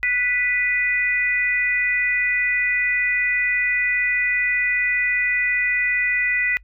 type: harmonic tone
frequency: 493.9 Hz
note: B4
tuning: in tune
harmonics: 3 / 4 / 5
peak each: -30 / -19 / -24 dBFS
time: 0.03-6.57 s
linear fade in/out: 0 ms
effects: noise-tail reverb RT60 0.1 s tail -26 dB re dry + added 50 Hz sine -45 dBFS peak until 6.63 s